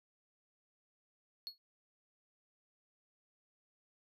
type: tone with exponential decay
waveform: triangle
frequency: 4338 Hz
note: C#8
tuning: 38 cents flat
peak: -36 dBFS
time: 1.47-1.58 s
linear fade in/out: 0 ms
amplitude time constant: 22 ms
effects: none